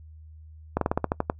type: slowing click train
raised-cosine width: 1 ms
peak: -9 dBFS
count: 9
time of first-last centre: 0.77-1.299 s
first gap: 43 ms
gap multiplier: 1.12
effects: noise-tail reverb RT60 0.1 s tail -24 dB re dry + added 78 Hz sine -44 dBFS peak until 1.39 s